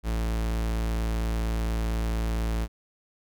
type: tone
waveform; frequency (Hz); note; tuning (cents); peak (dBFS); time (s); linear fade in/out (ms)
45% pulse; 55.7; A1; +22; -25; 0.03-2.68; 50
effects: none